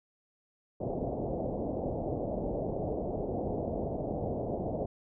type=low-pass noise; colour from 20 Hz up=white; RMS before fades=-34 dBFS; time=0.8-4.86 s; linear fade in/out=5 ms; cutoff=700 Hz; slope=48 dB/octave; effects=none